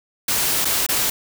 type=noise with dropouts; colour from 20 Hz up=white; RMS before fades=-20 dBFS; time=0.28-1.1 s; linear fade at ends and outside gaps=5 ms; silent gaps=0.648-0.652 / 0.865-0.888 s; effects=none